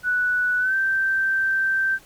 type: tone with pitch glide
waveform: sine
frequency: 1480 to 1561.7 Hz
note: F#6 to G6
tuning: 0 to -7 cents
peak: -18 dBFS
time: 0.03-1.99 s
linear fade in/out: 50 ms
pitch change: +93 cents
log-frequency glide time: 0.59-0.75 s
effects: pink hiss -50 dBFS RMS until 2.05 s + MP3 96 kbps